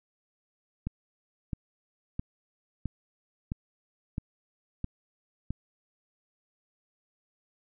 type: click train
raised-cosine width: 5 ms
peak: -19 dBFS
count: 8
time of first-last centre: 0.87-5.506 s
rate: 1.51 Hz
effects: none